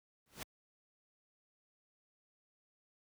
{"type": "noise with exponential growth", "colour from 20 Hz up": "pink", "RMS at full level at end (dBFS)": -40, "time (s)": [0.26, 0.43], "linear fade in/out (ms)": 1, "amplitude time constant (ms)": 36, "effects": ["high-pass 60 Hz 12 dB/octave"]}